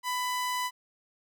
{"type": "tone", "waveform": "sawtooth", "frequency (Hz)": 997, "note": "B5", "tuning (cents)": 16, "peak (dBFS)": -25, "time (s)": [0.03, 0.71], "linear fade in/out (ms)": 50, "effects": []}